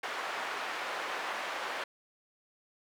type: band-pass noise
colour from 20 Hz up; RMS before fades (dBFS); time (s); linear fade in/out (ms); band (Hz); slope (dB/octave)
white; -37; 0.03-1.84; 5; 560 to 1700; 12
effects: none